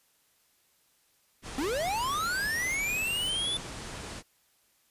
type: low-pass noise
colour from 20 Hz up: pink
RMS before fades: -41 dBFS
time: 1.42-4.23 s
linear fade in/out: 50 ms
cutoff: 9900 Hz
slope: 48 dB/octave
type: linear sweep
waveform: square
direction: up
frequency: 250 to 3522 Hz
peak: -29 dBFS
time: 1.58-3.57 s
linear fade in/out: 2 ms
effects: white hiss -68 dBFS RMS until 4.9 s + resampled to 32000 Hz